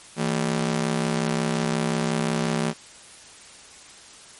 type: ring-modulated tone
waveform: sawtooth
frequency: 194.6 Hz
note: G3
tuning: 12 cents flat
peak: -15 dBFS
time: 0.16-2.74 s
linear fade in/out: 50 ms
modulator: 32.8 Hz
effects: white hiss -46 dBFS RMS until 4.39 s + MP3 48 kbps